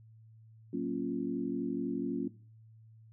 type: chord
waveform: sine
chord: Gb major seventh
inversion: none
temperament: equal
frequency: 185 / 233.1 / 277.2 / 349.2 Hz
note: Gb3 / Bb3 / Db4 / F4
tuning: 0 / 0 / 0 / 0 cents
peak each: -39 / -37 / -35 / -38 dBFS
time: 0.73-2.28 s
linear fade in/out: 5 ms
effects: noise-tail reverb RT60 0.4 s tail -17 dB re dry + added 111 Hz sine -54 dBFS peak until 3.12 s